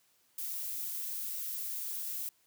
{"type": "noise", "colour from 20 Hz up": "violet", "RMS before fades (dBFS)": -38, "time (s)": [0.38, 2.29], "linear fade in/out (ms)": 2, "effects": ["white hiss -70 dBFS RMS until 2.46 s", "high-pass 60 Hz 12 dB/octave"]}